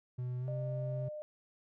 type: tone with pitch glide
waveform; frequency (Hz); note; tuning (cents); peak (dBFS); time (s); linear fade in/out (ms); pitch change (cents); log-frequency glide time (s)
triangle; 124.7 to 130.9; B2 to C3; +17 to +1; -33; 0.18-1.09; 10; +84; 0.4-0.48
type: tone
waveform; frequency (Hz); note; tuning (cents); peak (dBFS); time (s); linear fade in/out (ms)
sine; 605; D#5; -49; -40; 0.48-1.22; 0
effects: none